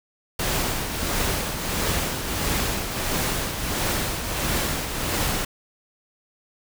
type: noise with tremolo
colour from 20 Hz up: pink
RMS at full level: -23 dBFS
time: 0.39-5.45 s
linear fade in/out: 5 ms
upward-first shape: triangle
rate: 1.5 Hz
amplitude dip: 55%
effects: none